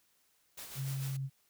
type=noise with tremolo; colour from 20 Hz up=white; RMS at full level=-45 dBFS; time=0.57-1.17 s; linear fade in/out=10 ms; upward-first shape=sine; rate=6.7 Hz; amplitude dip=45%
type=tone; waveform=sine; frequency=135.1 Hz; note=C#3; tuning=44 cents flat; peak=-34 dBFS; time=0.75-1.3 s; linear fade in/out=50 ms
effects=white hiss -72 dBFS RMS until 1.49 s